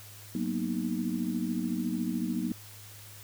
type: chord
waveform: sine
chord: B major seventh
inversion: second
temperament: equal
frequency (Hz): 185 / 233.1 / 246.9 / 311.1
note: F#3 / A#3 / B3 / D#4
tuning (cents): 0 / 0 / 0 / 0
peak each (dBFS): -34 / -33 / -35 / -35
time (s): 0.35-2.52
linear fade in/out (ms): 2
effects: added 103 Hz sine -50 dBFS peak until 3.23 s + white hiss -50 dBFS RMS until 3.23 s